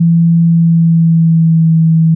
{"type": "tone with pitch glide", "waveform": "sine", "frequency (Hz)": [167.5, 162.17], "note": ["E3", "E3"], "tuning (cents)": [28, -28], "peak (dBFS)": -5, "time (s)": [0, 2.15], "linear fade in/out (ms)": 10, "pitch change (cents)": -56, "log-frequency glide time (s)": [0.43, 1.74], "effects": []}